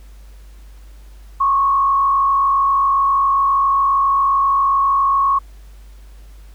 sine tone with frequency modulation, 1102 Hz, C#6, 11 cents flat, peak -12 dBFS, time 1.4-5.39 s, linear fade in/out 10 ms, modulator 47.4 Hz, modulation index 0.64, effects added 50 Hz sine -37 dBFS peak until 6.54 s + pink hiss -53 dBFS RMS until 6.54 s

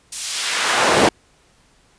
brown noise with high-pass filter sweep, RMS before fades -18 dBFS, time 0.12-1.09 s, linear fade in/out 5 ms, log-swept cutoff 7800 to 320 Hz, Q 0.73, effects pink hiss -56 dBFS RMS until 1.98 s + resampled to 22050 Hz

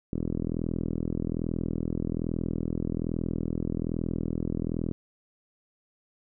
5% pulse tone with low-pass filter, 41.2 Hz, E1, in tune, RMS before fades -30 dBFS, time 0.13-4.92 s, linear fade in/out 0 ms, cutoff 280 Hz, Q 1.1, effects none

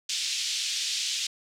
pink band-pass noise, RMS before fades -30 dBFS, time 0.09-1.27 s, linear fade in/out 5 ms, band 3000 to 6900 Hz, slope 24 dB/octave, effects none

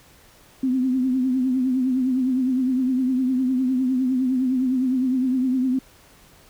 sine tone with vibrato, 257.2 Hz, C4, 30 cents flat, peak -18 dBFS, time 0.63-5.79 s, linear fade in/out 5 ms, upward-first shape triangle, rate 9.8 Hz, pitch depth 72 cents each way, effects pink hiss -52 dBFS RMS until 6.49 s

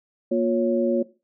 sine tone cluster, 236.1 / 355.1 / 554 Hz, A#3 / F4 / C#5, +22 / +29 / -1 cents, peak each -23 dBFS, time 0.31-1.03 s, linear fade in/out 10 ms, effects noise-tail reverb RT60 0.3 s tail -17 dB re dry

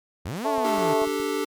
sawtooth linear two-way sweep, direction up then down, 66.3 to 295.4 to 145 Hz, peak -25 dBFS, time 0.25-0.94 s, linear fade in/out 10 ms, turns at 0.48 s
harmonic tone, 219.1 Hz, A3, 7 cents flat, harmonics 2 / 3 / 4 / 5, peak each -28 / -26 / -26 / -32 dBFS, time 0.44-1.06 s, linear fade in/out 20 ms
clicks, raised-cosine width 3 ms, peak -30 dBFS, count 5, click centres 0.581 / 0.782 / 1.019 / 1.073 / 1.201 s
square chord, D suspended fourth, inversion none, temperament equal, 293.7 / 392 / 440 Hz, D4 / G4 / A4, 0 / 0 / 0 cents, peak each -30 / -29 / -29 dBFS, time 0.64-1.45 s, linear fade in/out 10 ms
effects MP3 96 kbps

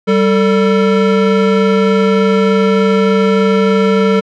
square tone pair together, 194.77 / 446.7 Hz, G3 / A4, -11 / +26 cents, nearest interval octave + major second, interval 1437 cents, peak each -12 dBFS, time 0.07-4.21 s, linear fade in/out 20 ms, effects low-pass 3000 Hz 12 dB/octave

